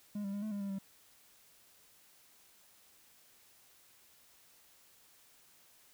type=tone with pitch steps; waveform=triangle; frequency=206.4 / 197.4 / 202.9 / 215.4 / 202.3 / 198.5 / 194.7 Hz; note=G#3 / G3 / G#3 / A3 / G#3 / G3 / G3; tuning=-10 / +12 / -40 / -37 / -45 / +22 / -12 cents; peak=-34 dBFS; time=0.15-0.787 s; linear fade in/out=5 ms; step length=91 ms; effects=white hiss -64 dBFS RMS until 5.93 s